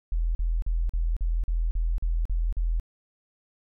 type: tone bursts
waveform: sine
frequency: 41.44 Hz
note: E1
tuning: 10 cents sharp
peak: -22 dBFS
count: 10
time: 0.12-2.798 s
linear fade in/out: 0 ms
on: 230 ms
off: 42 ms
effects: none